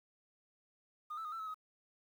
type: tone with pitch steps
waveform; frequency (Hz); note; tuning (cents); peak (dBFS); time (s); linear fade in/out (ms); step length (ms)
sine; 1223 / 1317 / 1236 / 1334 / 1293 / 1264; D#6 / E6 / D#6 / E6 / E6 / D#6; -30 / -2 / -12 / +20 / -34 / +27; -38; 1.1-1.544; 10; 74
effects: tanh soft clip ceiling -38 dBFS + 11-bit